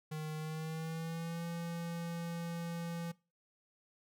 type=tone with pitch glide; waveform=square; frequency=155.1 to 169.14 Hz; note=D#3 to E3; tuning=-5 to +45 cents; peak=-39 dBFS; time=0.11-3.12 s; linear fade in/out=10 ms; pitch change=+150 cents; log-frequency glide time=0.36-1.45 s; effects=noise-tail reverb RT60 0.3 s tail -21 dB re dry